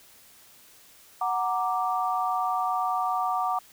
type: chord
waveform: sine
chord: Gb augmented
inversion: none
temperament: equal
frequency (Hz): 740 / 932.3 / 1174.7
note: Gb5 / Bb5 / D6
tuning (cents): 0 / 0 / 0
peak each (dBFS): -27 / -31 / -28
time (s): 1.21-3.59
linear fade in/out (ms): 5
effects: white hiss -54 dBFS RMS until 3.72 s